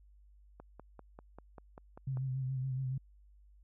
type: click train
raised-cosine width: 1 ms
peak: -35 dBFS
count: 9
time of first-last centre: 0.6-2.172 s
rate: 5.09 Hz
type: tone with vibrato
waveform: sine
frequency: 131.2 Hz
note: C3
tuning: 5 cents sharp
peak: -33 dBFS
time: 2.07-2.98 s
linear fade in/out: 5 ms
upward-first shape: sine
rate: 7.1 Hz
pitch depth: 42 cents each way
effects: added 50 Hz sine -58 dBFS peak until 3.63 s